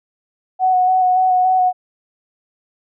sine tone with vibrato, 740 Hz, F#5, in tune, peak -11 dBFS, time 0.59-1.73 s, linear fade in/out 50 ms, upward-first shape square, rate 3.5 Hz, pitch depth 15 cents each way, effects none

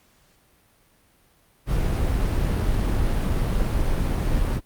brown noise, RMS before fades -22 dBFS, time 1.66-4.61 s, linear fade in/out 50 ms, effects pink hiss -60 dBFS RMS until 4.65 s + Opus 48 kbps

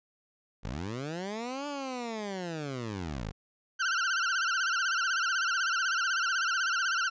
15% pulse linear two-way sweep, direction up then down, 43.49 to 293.7 to 43.49 Hz, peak -28 dBFS, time 0.63-3.32 s, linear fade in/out 20 ms, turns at 1.67 s
40% pulse tone with vibrato, 1456 Hz, F#6, 28 cents flat, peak -26 dBFS, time 3.79-7.1 s, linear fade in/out 20 ms, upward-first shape sine, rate 16 Hz, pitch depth 140 cents each way
effects resampled to 16000 Hz

